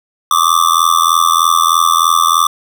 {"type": "tone with amplitude modulation", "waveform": "square", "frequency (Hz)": 1174.7, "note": "D6", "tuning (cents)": 0, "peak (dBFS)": -5, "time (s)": [0.31, 2.47], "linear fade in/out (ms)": 2, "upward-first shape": "sine", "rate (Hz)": 83.2, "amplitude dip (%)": 100, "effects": []}